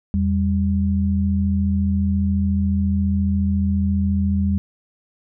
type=tone pair together; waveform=sine; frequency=83.4 / 197.73 Hz; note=E2 / G3; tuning=+21 / +15 cents; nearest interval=octave + minor third; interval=1494 cents; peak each=-19 dBFS; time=0.14-4.58 s; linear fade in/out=0 ms; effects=none